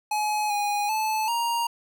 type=tone with pitch steps; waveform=square; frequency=846 / 823 / 869 / 937 Hz; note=G#5 / G#5 / A5 / A#5; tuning=+32 / -16 / -22 / +9 cents; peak=-24 dBFS; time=0.11-1.67 s; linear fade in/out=5 ms; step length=390 ms; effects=none